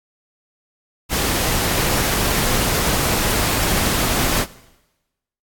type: noise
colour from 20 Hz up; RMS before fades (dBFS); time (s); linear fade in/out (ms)
pink; -19; 1.09-4.46; 50
effects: noise-tail reverb RT60 1.0 s tail -19 dB re dry + AAC 64 kbps